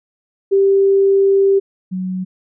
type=tone pair in turn; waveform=sine; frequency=392.3 / 185.47 Hz; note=G4 / F#3; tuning=+1 / +4 cents; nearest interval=octave + minor second; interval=1297 cents; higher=first; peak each=-9 / -19 dBFS; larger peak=first; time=0.51-1.6 / 1.91-2.25 s; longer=first; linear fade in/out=20 ms; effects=none